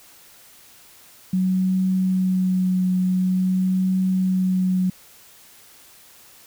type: tone with vibrato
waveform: sine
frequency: 185.6 Hz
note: F#3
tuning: 6 cents sharp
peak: -17 dBFS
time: 1.33-4.9 s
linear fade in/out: 5 ms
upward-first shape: triangle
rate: 0.47 Hz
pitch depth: 17 cents each way
effects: white hiss -49 dBFS RMS until 6.46 s